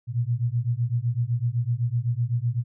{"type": "beating tone pair", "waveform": "sine", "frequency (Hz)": [115.7, 123.6], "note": ["A#2", "B2"], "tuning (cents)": [-13, 2], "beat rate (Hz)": 7.9, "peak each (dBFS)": -25, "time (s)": [0.07, 2.64], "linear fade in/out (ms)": 50, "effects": []}